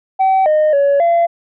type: tone with pitch steps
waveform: sine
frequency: 765 / 614 / 563 / 682 Hz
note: G5 / D#5 / C#5 / F5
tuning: -42 / -23 / +27 / -41 cents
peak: -7 dBFS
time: 0.19-1.27 s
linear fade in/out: 20 ms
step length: 270 ms
effects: tanh soft clip ceiling -8 dBFS